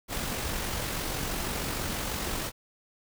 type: noise with amplitude modulation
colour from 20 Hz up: pink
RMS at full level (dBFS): -31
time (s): 0.08-2.52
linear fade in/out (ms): 50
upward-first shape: sine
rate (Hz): 46.2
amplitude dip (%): 30
effects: none